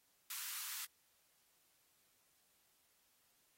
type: high-pass noise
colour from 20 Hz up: white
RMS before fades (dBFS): -45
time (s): 0.3-0.85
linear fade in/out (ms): 2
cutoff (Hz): 1000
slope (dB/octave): 48
effects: white hiss -75 dBFS RMS until 3.57 s + AAC 48 kbps